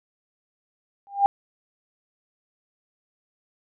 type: tone with exponential growth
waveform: sine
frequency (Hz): 800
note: G5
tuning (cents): +35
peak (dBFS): -10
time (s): 1.07-1.26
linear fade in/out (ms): 0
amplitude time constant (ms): 41
effects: none